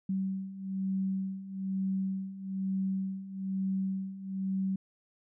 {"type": "beating tone pair", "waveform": "sine", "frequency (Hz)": [190.8, 191.9], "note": ["G3", "G3"], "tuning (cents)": [-47, -37], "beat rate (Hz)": 1.1, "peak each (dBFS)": [-36, -32], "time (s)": [0.09, 4.76], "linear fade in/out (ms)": 5, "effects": []}